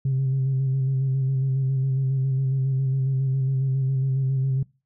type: tone with vibrato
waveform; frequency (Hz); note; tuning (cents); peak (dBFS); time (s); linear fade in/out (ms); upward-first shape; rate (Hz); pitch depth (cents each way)
sine; 133.3; C3; +33; -18; 0.05-4.63; 5; square; 7.3; 24
effects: noise-tail reverb RT60 0.3 s tail -24 dB re dry + tanh soft clip ceiling -17 dBFS